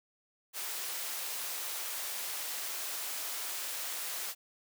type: high-pass noise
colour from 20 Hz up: white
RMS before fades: -38 dBFS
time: 0.53-4.35 s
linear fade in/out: 50 ms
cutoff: 500 Hz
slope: 12 dB/octave
effects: none